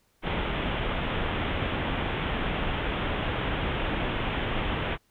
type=low-pass noise; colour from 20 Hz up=pink; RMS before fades=-29 dBFS; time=0.22-4.98 s; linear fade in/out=50 ms; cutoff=3500 Hz; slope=96 dB/octave; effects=pink hiss -68 dBFS RMS until 5.1 s